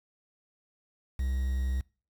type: tone with quantisation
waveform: triangle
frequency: 65.1 Hz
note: C2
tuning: 8 cents flat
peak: -25 dBFS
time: 1.19-1.81 s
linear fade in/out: 5 ms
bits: 8
effects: noise-tail reverb RT60 0.4 s tail -25 dB re dry